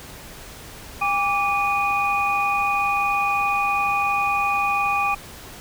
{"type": "tone cluster", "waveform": "sine", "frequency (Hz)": [806, 1163, 2469], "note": ["G5", "D6", "D#7"], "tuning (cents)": [48, -17, -14], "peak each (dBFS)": -23, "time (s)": [1.01, 5.15], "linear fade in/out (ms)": 10, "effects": ["pink hiss -40 dBFS RMS until 5.6 s"]}